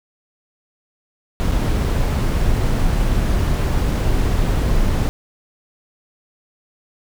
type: noise with dropouts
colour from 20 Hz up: brown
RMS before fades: -17 dBFS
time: 1.4-5.09 s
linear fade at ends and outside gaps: 0 ms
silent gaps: 1.515-1.519 / 1.842-1.846 s
effects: none